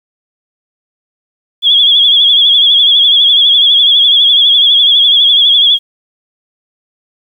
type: tone with vibrato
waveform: sine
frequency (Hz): 3355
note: G#7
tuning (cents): +17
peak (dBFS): -4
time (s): 1.62-5.79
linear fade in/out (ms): 50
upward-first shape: sine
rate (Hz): 12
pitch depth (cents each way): 62
effects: 7-bit